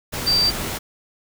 sine tone in noise, 4669 Hz, D8, 11 cents flat, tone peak -15 dBFS, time 0.26-0.51 s, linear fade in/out 20 ms, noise pink, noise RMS -27 dBFS, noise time 0.12-0.79 s, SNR +9 dB, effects none

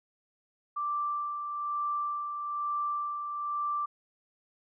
sine tone with tremolo, 1174.7 Hz, D6, in tune, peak -28 dBFS, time 0.76-3.86 s, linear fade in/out 10 ms, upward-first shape sine, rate 1.1 Hz, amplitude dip 45%, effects none

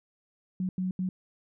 sine tone bursts at uneven times, 185 Hz, F#3, in tune, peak -27 dBFS, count 3, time 0.6-0.69 / 0.78-0.91 / 0.99-1.09 s, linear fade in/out 2 ms, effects none

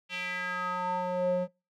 square tone with band-pass filter sweep, 180.7 Hz, F#3, 41 cents flat, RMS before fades -31 dBFS, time 0.09-1.48 s, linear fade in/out 50 ms, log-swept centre 2800 to 420 Hz, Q 3.8, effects noise-tail reverb RT60 0.3 s tail -26 dB re dry

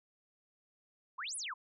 sine exponential two-way sweep, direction up then down, 932 to 11175 to 932 Hz, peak -38 dBFS, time 1.18-1.54 s, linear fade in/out 10 ms, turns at 1.36 s, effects none

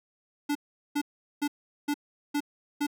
square tone bursts, 291 Hz, D4, 16 cents flat, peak -26 dBFS, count 6, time 0.49-2.868 s, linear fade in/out 10 ms, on 63 ms, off 400 ms, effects none

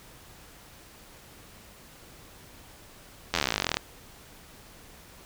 slowing click train, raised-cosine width 0.2 ms, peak -7 dBFS, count 25, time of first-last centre 3.34-3.77 s, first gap 11 ms, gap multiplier 1.04, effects pink hiss -51 dBFS RMS until 5.25 s

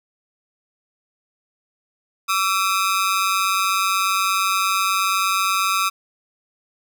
sawtooth ring-modulated tone, 1244.5 Hz, D#6, in tune, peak -11 dBFS, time 2.28-5.9 s, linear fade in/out 20 ms, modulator 95.8 Hz, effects none

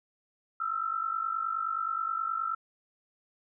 sine tone pair together, 1297.5 / 1347 Hz, E6 / E6, -28 / +37 cents, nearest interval minor second, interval 65 cents, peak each -33 / -31 dBFS, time 0.6-2.55 s, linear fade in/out 5 ms, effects none

